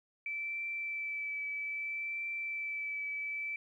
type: tone with vibrato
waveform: sine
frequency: 2319 Hz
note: D7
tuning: 22 cents flat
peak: -35 dBFS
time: 0.26-3.56 s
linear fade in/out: 2 ms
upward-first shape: triangle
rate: 0.62 Hz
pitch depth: 18 cents each way
effects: 12-bit